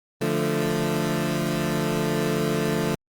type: chord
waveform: 20% pulse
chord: D minor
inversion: none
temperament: equal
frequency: 146.83 / 174.61 / 220 Hz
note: D3 / F3 / A3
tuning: 0 / 0 / 0 cents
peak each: -22 dBFS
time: 0.21-2.95 s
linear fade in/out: 5 ms
effects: Opus 24 kbps